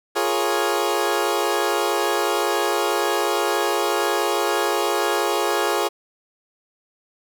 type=chord; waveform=20% pulse; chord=Bb minor seventh; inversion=second; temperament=equal; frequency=349.2 / 415.3 / 466.2 / 554.4 Hz; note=F4 / Ab4 / Bb4 / Db5; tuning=0 / 0 / 0 / 0 cents; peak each=-20 / -18 / -23 / -21 dBFS; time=0.15-5.89 s; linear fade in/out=20 ms; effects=none